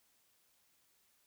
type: silence
effects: white hiss -73 dBFS RMS until 1.26 s